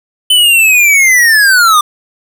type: linear sweep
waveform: square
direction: down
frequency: 3045 to 1180 Hz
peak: -5 dBFS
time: 0.3-1.81 s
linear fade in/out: 5 ms
effects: none